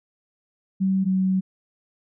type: tone pair in turn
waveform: sine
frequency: 191 / 188.37 Hz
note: G3 / F#3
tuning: -45 / +31 cents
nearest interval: unison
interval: 24 cents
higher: first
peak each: -18 dBFS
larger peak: neither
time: 0.8-1.05 / 1.05-1.41 s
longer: second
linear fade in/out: 20 ms
effects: none